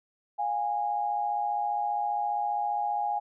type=tone pair together; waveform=sine; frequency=708 / 823 Hz; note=F5 / G#5; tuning=+23 / -16 cents; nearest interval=minor third; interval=261 cents; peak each=-33 / -27 dBFS; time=0.38-3.2 s; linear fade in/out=20 ms; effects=none